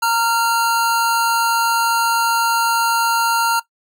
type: tone pair together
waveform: square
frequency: 923.7 / 1384 Hz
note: A#5 / F6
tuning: -16 / -16 cents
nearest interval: perfect fifth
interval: 700 cents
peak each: -18 / -18 dBFS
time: 0.02-3.6 s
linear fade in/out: 10 ms
effects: noise-tail reverb RT60 0.1 s tail -17 dB re dry